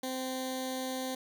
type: tone with notch filter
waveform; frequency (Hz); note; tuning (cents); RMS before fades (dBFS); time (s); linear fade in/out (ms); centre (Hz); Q
10% pulse; 259.4; C4; -15; -36; 0.03-1.15; 5; 1300; 0.86
effects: none